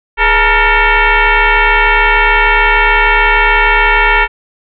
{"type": "tone with frequency modulation", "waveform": "sine", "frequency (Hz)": 418.3, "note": "G#4", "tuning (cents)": 12, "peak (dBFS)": -6, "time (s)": [0.17, 4.28], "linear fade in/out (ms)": 50, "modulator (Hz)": 455, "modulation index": 4.9, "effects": []}